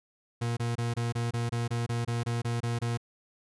40% pulse tone bursts, 117.9 Hz, A#2, 20 cents sharp, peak -27 dBFS, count 14, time 0.41-2.975 s, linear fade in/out 10 ms, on 160 ms, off 25 ms, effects resampled to 24000 Hz

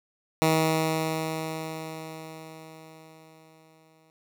10% pulse tone with exponential decay, 159.3 Hz, D#3, 41 cents sharp, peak -11 dBFS, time 0.42-4.1 s, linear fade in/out 0 ms, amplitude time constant 800 ms, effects none

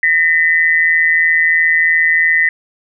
sine tone pair together, 1837 / 2000 Hz, A#6 / B6, -26 / +21 cents, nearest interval minor second, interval 147 cents, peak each -12 dBFS, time 0.03-2.49 s, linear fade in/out 2 ms, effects none

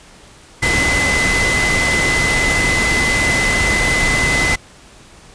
sine tone in noise, 2028 Hz, B6, 45 cents sharp, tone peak -15 dBFS, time 0.62-4.56 s, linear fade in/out 10 ms, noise pink, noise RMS -18 dBFS, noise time 0.62-4.56 s, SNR 0 dB, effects pink hiss -43 dBFS RMS until 5.34 s + resampled to 22050 Hz

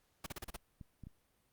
pink noise bursts, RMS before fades -43 dBFS, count 6, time 0.24-0.564 s, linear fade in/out 5 ms, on 24 ms, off 36 ms
clicks, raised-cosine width 5 ms, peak -37 dBFS, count 3, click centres 0.812 / 1.037 / 1.07 s
effects pink hiss -75 dBFS RMS until 1.52 s + Opus 48 kbps

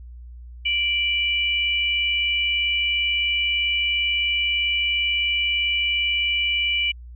sine tone pair together, 2344 / 2953 Hz, D7 / F#7, -4 / -4 cents, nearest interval major third, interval 400 cents, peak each -22 dBFS, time 0.65-6.92 s, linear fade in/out 10 ms, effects added 60 Hz sine -37 dBFS peak until 7.15 s

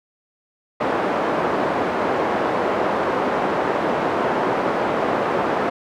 pink band-pass noise, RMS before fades -21 dBFS, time 0.8-5.7 s, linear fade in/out 10 ms, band 350 to 1100 Hz, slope 12 dB/octave, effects none

